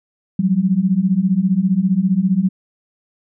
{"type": "beating tone pair", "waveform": "sine", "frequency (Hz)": [178.8, 193.8], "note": ["F3", "G3"], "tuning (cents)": [41, -20], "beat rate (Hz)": 15, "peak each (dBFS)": [-17, -15], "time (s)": [0.39, 2.49], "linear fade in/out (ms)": 5, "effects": []}